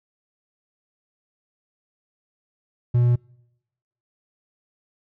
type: tone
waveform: triangle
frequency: 121.2 Hz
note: B2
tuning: 32 cents flat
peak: -13 dBFS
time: 2.94-3.16 s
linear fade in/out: 10 ms
effects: noise-tail reverb RT60 0.9 s tail -26 dB re dry